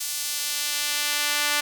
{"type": "tone with high-pass filter sweep", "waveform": "sawtooth", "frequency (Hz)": 293.7, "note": "D4", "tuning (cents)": 0, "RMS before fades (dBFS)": -26, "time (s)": [0, 1.61], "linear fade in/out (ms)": 10, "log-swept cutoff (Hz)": [6100, 1600], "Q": 0.71, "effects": []}